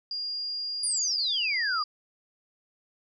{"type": "tone", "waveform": "sine", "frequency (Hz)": 4823, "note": "D8", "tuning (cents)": 45, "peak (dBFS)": -30, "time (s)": [0.11, 1.84], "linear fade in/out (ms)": 2}
{"type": "exponential sweep", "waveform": "sine", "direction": "down", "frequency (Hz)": [10020, 1174.7], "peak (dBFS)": -26, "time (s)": [0.83, 1.83], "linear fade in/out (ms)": 5}
{"effects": []}